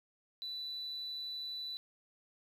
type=tone; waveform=sine; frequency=3976 Hz; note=B7; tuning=11 cents sharp; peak=-38 dBFS; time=0.42-1.77 s; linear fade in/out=0 ms; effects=tanh soft clip ceiling -34 dBFS + 11-bit